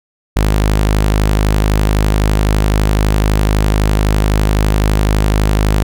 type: tone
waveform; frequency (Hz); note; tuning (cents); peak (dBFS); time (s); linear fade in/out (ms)
sawtooth; 51.91; G#1; 0; -6; 0.36-5.83; 5
effects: none